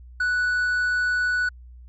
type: tone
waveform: triangle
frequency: 1480 Hz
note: F#6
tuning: in tune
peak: -18 dBFS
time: 0.2-1.49 s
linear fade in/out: 5 ms
effects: added 61 Hz sine -41 dBFS peak until 1.88 s + MP3 32 kbps